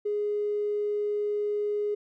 triangle tone with tanh clipping, 415.3 Hz, G#4, in tune, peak -25 dBFS, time 0.05-1.95 s, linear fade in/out 10 ms, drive 2 dB, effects none

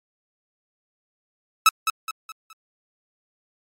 sawtooth tone with echo, 1300 Hz, E6, 24 cents flat, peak -7 dBFS, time 1.66-1.69 s, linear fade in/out 2 ms, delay 210 ms, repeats 4, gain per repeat -8 dB, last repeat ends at 2.53 s, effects MP3 64 kbps

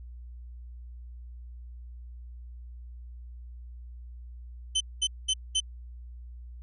sawtooth tone bursts, 3057 Hz, G7, 44 cents flat, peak -20 dBFS, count 4, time 4.75-5.604 s, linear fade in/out 10 ms, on 56 ms, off 210 ms, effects added 60 Hz sine -41 dBFS peak until 6.62 s + resampled to 24000 Hz

